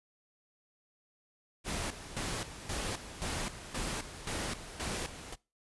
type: noise with tremolo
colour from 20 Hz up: pink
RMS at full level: -36 dBFS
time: 1.64-5.36 s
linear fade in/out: 50 ms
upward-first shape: square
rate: 1.9 Hz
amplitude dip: 70%
effects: noise-tail reverb RT60 0.3 s tail -24 dB re dry + resampled to 24000 Hz